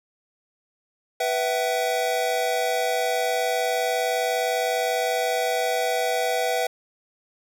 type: chord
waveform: square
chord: B suspended fourth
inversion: none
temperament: equal with one note detuned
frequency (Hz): 493.9 / 659.3 / 759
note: B4 / E5 / F#5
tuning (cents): 0 / 0 / +44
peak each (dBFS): -27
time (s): 1.2-6.67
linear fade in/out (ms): 5
effects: none